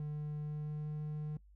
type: tone with pitch glide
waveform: triangle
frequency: 149.8 to 151.19 Hz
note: D3 to D#3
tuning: +35 to -49 cents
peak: -35 dBFS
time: 0-1.37 s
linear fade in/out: 2 ms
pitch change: +16 cents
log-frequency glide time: 0.33-0.88 s
effects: noise-tail reverb RT60 0.1 s tail -21 dB re dry + added 50 Hz sine -58 dBFS peak until 1.55 s